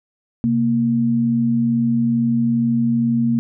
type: tone pair together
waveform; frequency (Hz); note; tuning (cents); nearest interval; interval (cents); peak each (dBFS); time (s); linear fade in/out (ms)
sine; 130.81 / 233.1; C3 / A#3; 0 / 0; minor seventh; 1000; -23 / -15; 0.44-3.39; 0
effects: none